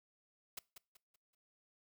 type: noise with echo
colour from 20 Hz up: white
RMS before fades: -44 dBFS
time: 0.57-0.59 s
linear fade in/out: 5 ms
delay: 190 ms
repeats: 4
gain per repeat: -9 dB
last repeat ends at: 1.35 s
effects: noise-tail reverb RT60 0.3 s tail -23 dB re dry + high-pass 60 Hz 12 dB/octave